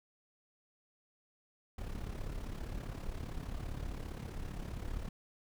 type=noise with amplitude modulation; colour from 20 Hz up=brown; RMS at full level=-38 dBFS; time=1.78-5.09 s; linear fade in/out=5 ms; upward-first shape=sine; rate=35.2 Hz; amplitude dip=65%; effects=none